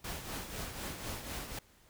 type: noise with tremolo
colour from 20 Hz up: pink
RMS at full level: -39 dBFS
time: 0.04-1.59 s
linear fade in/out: 5 ms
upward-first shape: triangle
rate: 4 Hz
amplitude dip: 60%
effects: pink hiss -64 dBFS RMS until 1.89 s